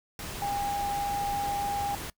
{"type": "tone in noise", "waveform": "sine", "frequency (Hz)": 808, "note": "G#5", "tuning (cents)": -48, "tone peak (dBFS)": -28, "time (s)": [0.42, 1.95], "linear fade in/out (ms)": 2, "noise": "pink", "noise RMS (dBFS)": -38, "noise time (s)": [0.19, 2.1], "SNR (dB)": 7, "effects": ["noise-tail reverb RT60 0.1 s tail -22 dB re dry"]}